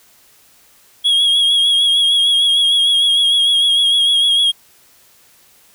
triangle tone with vibrato, 3298 Hz, G#7, 13 cents flat, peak -9 dBFS, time 1.04-4.52 s, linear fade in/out 20 ms, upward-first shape sine, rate 6.6 Hz, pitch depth 36 cents each way, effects white hiss -50 dBFS RMS until 5.74 s

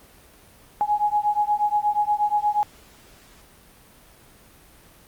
sine beating tone pair, 830.6 / 839 Hz, G#5 / G#5, 0 / +17 cents, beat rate 8.4 Hz, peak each -22 dBFS, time 0.81-2.63 s, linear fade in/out 0 ms, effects pink hiss -51 dBFS RMS until 5.07 s + Opus 32 kbps

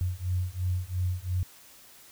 sine beating tone pair, 89.4 / 92.3 Hz, F2 / F#2, +41 / -4 cents, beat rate 2.9 Hz, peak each -30 dBFS, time 0.01-1.43 s, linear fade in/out 0 ms, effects white hiss -53 dBFS RMS until 2.11 s

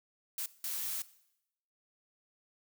blue noise bursts at uneven times, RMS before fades -37 dBFS, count 2, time 0.38-0.46 / 0.64-1.02 s, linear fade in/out 2 ms, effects noise-tail reverb RT60 0.8 s tail -18 dB re dry

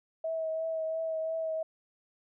sine tone with vibrato, 644 Hz, E5, 41 cents flat, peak -30 dBFS, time 0.24-1.63 s, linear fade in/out 5 ms, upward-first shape triangle, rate 2.9 Hz, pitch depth 22 cents each way, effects none

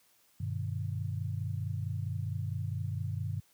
sine chord, G augmented, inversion none, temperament just, 98 / 122.5 / 153.12 Hz, G2 / B2 / D#3, 0 / -14 / -27 cents, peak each -34 / -37 / -39 dBFS, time 0.4-3.4 s, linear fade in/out 5 ms, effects white hiss -67 dBFS RMS until 3.53 s + high-pass 60 Hz 12 dB/octave

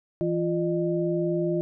sine tone cluster, 166.8 / 347.4 / 608 Hz, E3 / F4 / D#5, +21 / -9 / -40 cents, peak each -28 / -25 / -30 dBFS, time 0.21-1.61 s, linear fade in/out 0 ms, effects none

